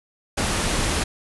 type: low-pass noise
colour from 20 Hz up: pink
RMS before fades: -23 dBFS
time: 0.37-1.04 s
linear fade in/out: 10 ms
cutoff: 11000 Hz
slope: 96 dB/octave
effects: none